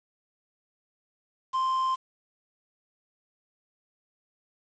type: tone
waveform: triangle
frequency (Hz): 1045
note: C6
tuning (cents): -2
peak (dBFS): -22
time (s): 1.53-1.96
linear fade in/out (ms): 20
effects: resampled to 16000 Hz + 8-bit